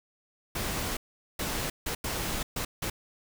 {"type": "noise bursts at uneven times", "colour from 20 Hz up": "pink", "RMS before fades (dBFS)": -32, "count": 6, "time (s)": [[0.55, 0.97], [1.39, 1.7], [1.86, 1.95], [2.04, 2.43], [2.56, 2.65], [2.82, 2.9]], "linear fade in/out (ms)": 5, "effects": []}